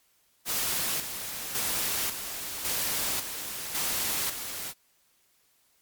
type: noise with tremolo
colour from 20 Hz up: white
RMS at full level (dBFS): -29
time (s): 0.45-4.74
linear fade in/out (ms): 50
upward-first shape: square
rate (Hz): 0.91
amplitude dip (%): 55
effects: white hiss -67 dBFS RMS until 5.81 s + MP3 96 kbps